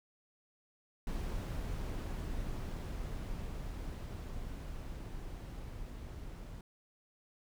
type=noise with level ramp; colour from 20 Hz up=brown; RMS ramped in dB=-37 to -46 dBFS; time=1.07-6.61 s; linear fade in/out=2 ms; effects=none